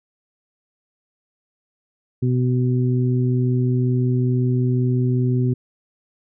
harmonic tone, 125.4 Hz, B2, 27 cents sharp, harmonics 1 / 2 / 3, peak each -17 / -23 / -27 dBFS, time 2.22-5.54 s, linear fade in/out 10 ms, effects none

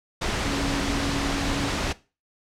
sine tone in noise, 279.4 Hz, C#4, 14 cents sharp, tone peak -28 dBFS, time 0.44-1.7 s, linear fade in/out 10 ms, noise pink, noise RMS -26 dBFS, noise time 0.21-1.93 s, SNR -5 dB, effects noise-tail reverb RT60 0.3 s tail -18 dB re dry + low-pass 6000 Hz 12 dB/octave

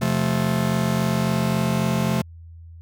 45% pulse chord, F major, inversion second, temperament just, 130.96 / 174.61 / 218.3 Hz, C3 / F3 / A3, +2 / 0 / -13 cents, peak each -24 dBFS, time 0.01-2.22 s, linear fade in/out 10 ms, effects added 83 Hz sine -39 dBFS peak until 2.81 s

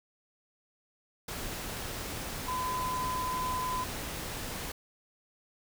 sine tone in noise, 1012 Hz, B5, 42 cents sharp, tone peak -31 dBFS, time 2.48-3.84 s, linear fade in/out 5 ms, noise pink, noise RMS -38 dBFS, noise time 1.28-4.72 s, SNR +4 dB, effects none

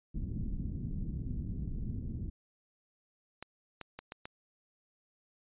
pink low-pass noise, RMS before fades -37 dBFS, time 0.14-2.3 s, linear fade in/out 10 ms, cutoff 240 Hz, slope 24 dB/octave
clicks, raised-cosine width 0.3 ms, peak -26 dBFS, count 5, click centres 3.426 / 3.813 / 3.99 / 4.121 / 4.255 s
effects resampled to 8000 Hz

